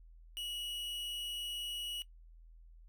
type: tone with amplitude modulation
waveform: 45% pulse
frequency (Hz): 2914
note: F#7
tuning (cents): -27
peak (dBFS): -37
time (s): 0.37-2.02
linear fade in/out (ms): 0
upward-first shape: sine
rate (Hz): 226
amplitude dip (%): 40
effects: noise-tail reverb RT60 0.1 s tail -18 dB re dry + added 41 Hz sine -54 dBFS peak until 2.88 s